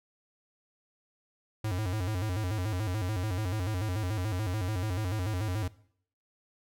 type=tone with vibrato; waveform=square; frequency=99 Hz; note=G2; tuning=18 cents sharp; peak=-30 dBFS; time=1.64-5.68 s; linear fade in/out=5 ms; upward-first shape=square; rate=6.9 Hz; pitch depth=160 cents each way; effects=noise-tail reverb RT60 0.6 s tail -20 dB re dry